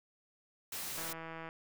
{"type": "noise", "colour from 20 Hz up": "white", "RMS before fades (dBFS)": -41, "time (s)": [0.72, 1.13], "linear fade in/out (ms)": 5}
{"type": "click train", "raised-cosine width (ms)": 0.5, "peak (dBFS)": -30, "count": 84, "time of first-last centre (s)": [0.98, 1.489], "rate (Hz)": 163}
{"effects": []}